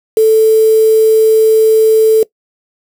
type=tone with quantisation; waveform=sine; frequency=440 Hz; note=A4; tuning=in tune; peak=-4 dBFS; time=0.17-2.23 s; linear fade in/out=2 ms; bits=4; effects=noise-tail reverb RT60 0.1 s tail -21 dB re dry